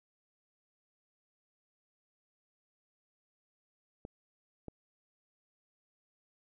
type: clicks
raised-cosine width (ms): 2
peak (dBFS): -29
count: 2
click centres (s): 4.051 / 4.683
effects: none